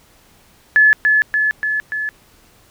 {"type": "tone with echo", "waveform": "sine", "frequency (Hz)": 1720, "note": "A6", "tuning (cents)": -40, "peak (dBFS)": -7, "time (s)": [0.76, 0.93], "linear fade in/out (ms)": 0, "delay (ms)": 290, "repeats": 4, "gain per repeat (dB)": -3, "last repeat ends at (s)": 2.09, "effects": ["pink hiss -51 dBFS RMS until 2.7 s"]}